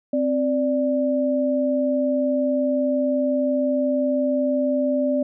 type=tone pair together; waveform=sine; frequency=261.6 / 587.3 Hz; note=C4 / D5; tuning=0 / 0 cents; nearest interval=octave + major second; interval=1400 cents; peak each=-21 dBFS; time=0.13-5.23 s; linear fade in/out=5 ms; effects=none